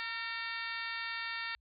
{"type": "harmonic tone with a mistuned harmonic", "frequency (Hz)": 456.3, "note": "A#4", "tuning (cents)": -37, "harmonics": [2, 3, 4, 5, 6, 7, 8, 9, 10], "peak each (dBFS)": [-49, -44, -40, -44, -46, -54, -46, -52, -48], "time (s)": [0, 1.55], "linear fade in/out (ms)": 0, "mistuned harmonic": 2, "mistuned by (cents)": 43, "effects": ["added 60 Hz sine -69 dBFS peak until 1.6 s"]}